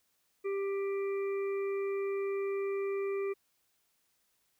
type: harmonic tone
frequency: 394.4 Hz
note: G4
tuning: 11 cents sharp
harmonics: 1 / 3 / 5 / 6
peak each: -31 / -46 / -51 / -48 dBFS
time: 0.44-3.34 s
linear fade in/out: 20 ms
effects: white hiss -75 dBFS RMS until 4.59 s